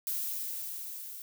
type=noise with level ramp; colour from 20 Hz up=violet; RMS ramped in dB=-33 to -44 dBFS; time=0.07-1.22 s; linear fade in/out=0 ms; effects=none